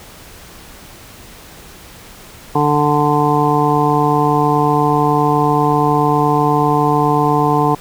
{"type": "harmonic tone", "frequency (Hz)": 147.6, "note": "D3", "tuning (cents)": 9, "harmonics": [1, 2, 3, 5, 6, 7], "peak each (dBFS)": [-18, -18, -18, -18, -18, -18], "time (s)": [2.55, 7.75], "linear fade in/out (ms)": 5, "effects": ["pink hiss -38 dBFS RMS until 7.8 s"]}